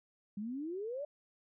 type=exponential sweep; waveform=sine; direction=up; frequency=196.8 to 604 Hz; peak=-37 dBFS; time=0.37-1.05 s; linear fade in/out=5 ms; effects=none